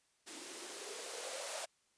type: noise with band-pass filter sweep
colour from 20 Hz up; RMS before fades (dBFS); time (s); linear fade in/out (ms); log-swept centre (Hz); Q
violet; -45; 0.26-1.66; 20; 290 to 650; 6.3
effects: white hiss -75 dBFS RMS until 1.97 s + resampled to 22050 Hz